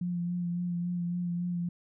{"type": "tone with vibrato", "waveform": "sine", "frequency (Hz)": 175.1, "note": "F3", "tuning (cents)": 5, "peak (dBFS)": -29, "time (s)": [0.01, 1.69], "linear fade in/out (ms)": 5, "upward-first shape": "sine", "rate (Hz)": 3.6, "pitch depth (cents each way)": 23, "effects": []}